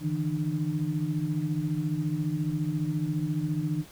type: tone cluster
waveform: sine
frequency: 147.8 / 162.3 / 301.1 Hz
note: D3 / E3 / D4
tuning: +11 / -27 / +43 cents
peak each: -31 / -29 / -32 dBFS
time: 0-3.85 s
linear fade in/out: 50 ms
effects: pink hiss -51 dBFS RMS until 3.91 s